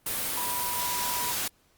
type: tone in noise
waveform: sine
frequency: 977 Hz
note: B5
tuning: 19 cents flat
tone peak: -32 dBFS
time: 0.37-1.32 s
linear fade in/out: 5 ms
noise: white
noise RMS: -30 dBFS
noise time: 0.06-1.48 s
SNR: -5 dB
effects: pink hiss -65 dBFS RMS until 1.77 s + Opus 32 kbps